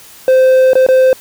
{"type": "tone with dropouts", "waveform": "triangle", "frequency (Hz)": 519, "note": "C5", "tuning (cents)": -14, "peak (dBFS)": -3, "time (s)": [0.28, 1.13], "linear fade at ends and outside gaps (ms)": 1, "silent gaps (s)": [[0.733, 0.754], [0.865, 0.887]], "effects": ["white hiss -38 dBFS RMS until 1.2 s"]}